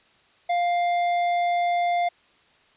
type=tone with tanh clipping; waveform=sine; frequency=700 Hz; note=F5; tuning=4 cents sharp; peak=-22 dBFS; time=0.49-2.09 s; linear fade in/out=10 ms; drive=11 dB; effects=white hiss -59 dBFS RMS until 2.76 s + resampled to 8000 Hz